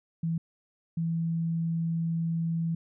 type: tone pair in turn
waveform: sine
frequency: 164.81 / 165.45 Hz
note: E3 / E3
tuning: 0 / +7 cents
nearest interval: unison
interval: 7 cents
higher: second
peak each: -26 dBFS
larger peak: neither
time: 0.23-0.38 / 0.97-2.75 s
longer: second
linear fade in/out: 5 ms
effects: none